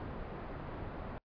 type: low-pass noise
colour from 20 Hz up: pink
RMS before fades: -43 dBFS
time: 0-1.18 s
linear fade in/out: 0 ms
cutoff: 1200 Hz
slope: 12 dB/octave
effects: noise-tail reverb RT60 0.1 s tail -25 dB re dry + resampled to 11025 Hz